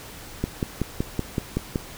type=click train; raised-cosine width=3 ms; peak=-10 dBFS; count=8; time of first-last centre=0.44-1.758 s; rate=5.31 Hz; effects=pink hiss -41 dBFS RMS until 1.97 s